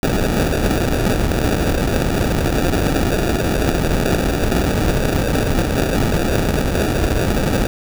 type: noise with sample-and-hold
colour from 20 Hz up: pink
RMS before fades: -17 dBFS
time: 0.03-7.67 s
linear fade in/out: 0 ms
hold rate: 1050 Hz
effects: none